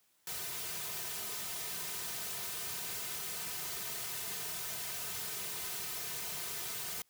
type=noise with comb filter; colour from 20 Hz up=white; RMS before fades=-40 dBFS; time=0.27-7.02 s; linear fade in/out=2 ms; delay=3.6 ms; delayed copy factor=-0.85; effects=white hiss -72 dBFS RMS until 7.09 s + high-pass 60 Hz 12 dB/octave